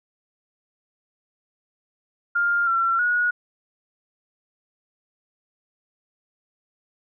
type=tone with pitch steps; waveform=sine; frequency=1403 / 1357 / 1453 Hz; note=F6 / E6 / F#6; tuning=+8 / +50 / -32 cents; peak=-18 dBFS; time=2.35-3.31 s; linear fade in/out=10 ms; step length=320 ms; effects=none